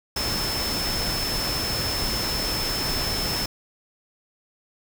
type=tone in noise; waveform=sine; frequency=5274 Hz; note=E8; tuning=in tune; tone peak=-27 dBFS; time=0.16-3.46 s; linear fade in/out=5 ms; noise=pink; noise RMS=-28 dBFS; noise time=0.16-3.46 s; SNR=-2 dB; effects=none